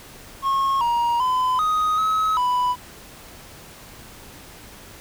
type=tone with pitch steps; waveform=triangle; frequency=1087 / 945 / 1014 / 1250 / 1281 / 991 Hz; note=C#6 / A#5 / B5 / D#6 / E6 / B5; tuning=-34 / +23 / +45 / +8 / -50 / +6 cents; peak=-16 dBFS; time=0.42-2.76 s; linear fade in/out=50 ms; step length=390 ms; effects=pink hiss -43 dBFS RMS until 5 s